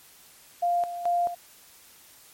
sine tone with tremolo, 698.5 Hz, F5, in tune, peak -21 dBFS, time 0.62-1.35 s, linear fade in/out 10 ms, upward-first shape square, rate 2.3 Hz, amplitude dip 70%, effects white hiss -53 dBFS RMS until 2.33 s + MP3 64 kbps

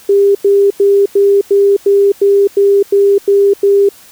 sine tone bursts, 399.8 Hz, G4, 34 cents sharp, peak -5 dBFS, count 11, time 0.09-3.89 s, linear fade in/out 5 ms, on 260 ms, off 94 ms, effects white hiss -40 dBFS RMS until 4.11 s

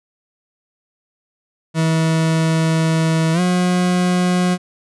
40% pulse tone with pitch glide, 161.4 to 180.12 Hz, E3 to F#3, -36 to -46 cents, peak -13 dBFS, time 1.74-4.58 s, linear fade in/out 50 ms, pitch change +190 cents, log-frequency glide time 3.33-3.4 s, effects resampled to 24000 Hz

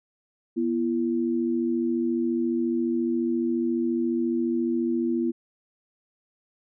sine tone pair together, 243.1 / 337.5 Hz, B3 / E4, -27 / +41 cents, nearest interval tritone, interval 568 cents, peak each -25 dBFS, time 0.56-5.32 s, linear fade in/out 20 ms, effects none

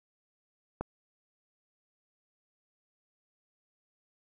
click, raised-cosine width 1 ms, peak -19 dBFS, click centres 0.81 s, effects none

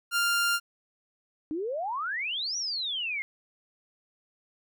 sawtooth tone, 1396.9 Hz, F6, in tune, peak -20 dBFS, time 0.11-0.6 s, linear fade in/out 50 ms
sine exponential two-way sweep, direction up then down, 293.7 to 5920 to 2090 Hz, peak -29 dBFS, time 1.51-3.22 s, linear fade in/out 0 ms, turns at 2.57 s
effects none

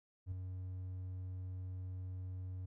triangle tone with ADSR envelope, 92.5 Hz, F#2, in tune, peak -33 dBFS, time 0.26-2.66 s, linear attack 57 ms, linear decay 4 ms, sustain -6 dB, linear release 9 ms, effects tanh soft clip ceiling -32 dBFS

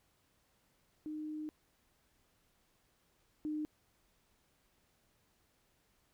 sine tone pair in turn, 306.6 / 304.5 Hz, D#4 / D#4, -25 / -37 cents, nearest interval unison, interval 12 cents, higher first, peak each -39 / -35 dBFS, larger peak second, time 1.06-1.49 / 3.45-3.65 s, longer first, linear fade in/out 0 ms, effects pink hiss -74 dBFS RMS until 6.13 s

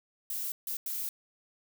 violet noise bursts at uneven times, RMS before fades -35 dBFS, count 3, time 0.3-0.52 / 0.67-0.77 / 0.86-1.09 s, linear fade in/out 2 ms, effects none

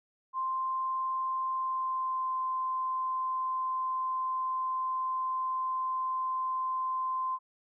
sine tone with pitch glide, 1046.5 to 1038.1 Hz, C6 to C6, 0 to -14 cents, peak -29 dBFS, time 0.33-7.39 s, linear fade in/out 50 ms, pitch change -14 cents, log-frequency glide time 1.49-2.37 s, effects none

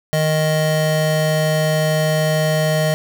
square tone pair together, 155.56 / 622.2 Hz, D#3 / D#5, 0 / 0 cents, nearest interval 2 octaves, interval 2400 cents, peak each -18 / -19 dBFS, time 0.13-2.94 s, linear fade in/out 0 ms, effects none

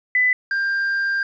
sine / triangle tone pair in turn, 2000 / 1591.9 Hz, B6 / G6, +21 / +26 cents, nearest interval major third, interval 395 cents, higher first, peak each -14 / -17 dBFS, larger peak first, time 0.15-0.33 / 0.51-1.23 s, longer second, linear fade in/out 2 ms, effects resampled to 16000 Hz + 9-bit

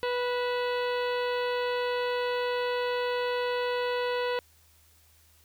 harmonic tone with a mistuned harmonic, 491.2 Hz, B4, 9 cents flat, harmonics 1 / 2 / 3 / 4 / 5 / 6 / 7 / 8 / 9, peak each -28 / -34 / -38 / -40 / -42 / -44 / -45 / -46 / -47 dBFS, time 0.03-4.39 s, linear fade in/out 0 ms, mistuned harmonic 5, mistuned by +89 cents, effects added 79 Hz sine -62 dBFS peak until 5.44 s + white hiss -62 dBFS RMS until 5.44 s

